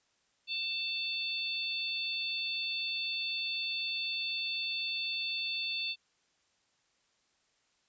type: harmonic tone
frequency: 888 Hz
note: A5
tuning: 16 cents sharp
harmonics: 3 / 4 / 5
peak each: -36 / -37 / -38 dBFS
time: 0.47-5.96 s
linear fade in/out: 50 ms
effects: white hiss -73 dBFS RMS until 7.88 s + resampled to 16000 Hz